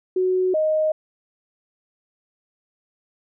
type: tone pair in turn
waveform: sine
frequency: 370 / 622.3 Hz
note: F#4 / D#5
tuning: 0 / 0 cents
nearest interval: major sixth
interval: 900 cents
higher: second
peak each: -17 dBFS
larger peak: neither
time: 0.16-0.54 / 0.54-0.92 s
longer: neither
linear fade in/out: 5 ms
effects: none